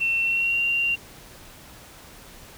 sine tone with pitch glide, 2700 to 2768 Hz, E7 to F7, +41 to -16 cents, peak -20 dBFS, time 0-0.96 s, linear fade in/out 20 ms, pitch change +43 cents, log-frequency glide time 0.2-0.61 s, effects pink hiss -46 dBFS RMS until 2.57 s

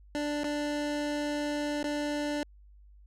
25% pulse tone with dropouts, 294.1 Hz, D4, 3 cents sharp, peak -26 dBFS, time 0.15-2.43 s, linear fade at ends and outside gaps 0 ms, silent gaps 0.435-0.443 / 1.829-1.842 s, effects added 50 Hz sine -52 dBFS peak until 3.06 s + low-pass 8000 Hz 12 dB/octave

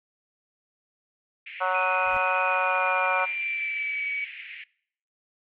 pink band-pass noise, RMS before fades -41 dBFS, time 1.46-4.64 s, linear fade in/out 5 ms, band 2000 to 2700 Hz, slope 48 dB/octave
harmonic tone, 185 Hz, F#3, in tune, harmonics 3 / 4 / 5 / 6 / 7 / 8, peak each -30 / -30 / -30 / -30 / -30 / -30 dBFS, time 1.6-3.26 s, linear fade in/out 20 ms
sine tone with pitch glide, 2489 to 2269 Hz, D#7 to C#7, 0 to +40 cents, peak -27 dBFS, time 1.74-4.25 s, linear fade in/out 10 ms, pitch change -160 cents, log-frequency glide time 2.44-4.08 s
brown noise with exponential growth, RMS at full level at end -39 dBFS, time 1.9-2.17 s, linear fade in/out 0 ms, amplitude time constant 58 ms
effects noise-tail reverb RT60 0.6 s tail -22 dB re dry

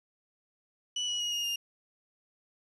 35% pulse tone with pitch steps, 2960 / 2924 / 2889 / 2854 / 2820 Hz, F#7 / F#7 / F#7 / F7 / F7, 0 / -21 / -42 / +37 / +16 cents, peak -28 dBFS, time 0.96-1.56 s, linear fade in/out 5 ms, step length 120 ms, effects resampled to 24000 Hz + 10-bit

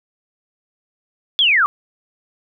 sine linear sweep, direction down, 3490 to 1100 Hz, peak -11 dBFS, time 1.39-1.66 s, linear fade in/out 0 ms, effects none

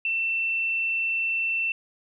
sine tone, 2685 Hz, E7, 31 cents sharp, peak -23 dBFS, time 0.05-1.72 s, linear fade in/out 2 ms, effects none

